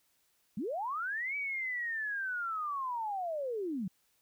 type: linear two-way sweep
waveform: sine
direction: up then down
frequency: 170 to 2300 to 170 Hz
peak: -33 dBFS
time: 0.57-3.88 s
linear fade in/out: 5 ms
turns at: 1.36 s
effects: white hiss -73 dBFS RMS until 4.21 s